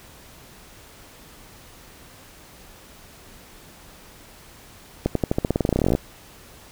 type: accelerating click train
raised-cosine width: 2 ms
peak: -6 dBFS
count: 22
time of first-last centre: 5.06-5.951 s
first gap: 93 ms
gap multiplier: 0.91
effects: pink hiss -47 dBFS RMS until 6.71 s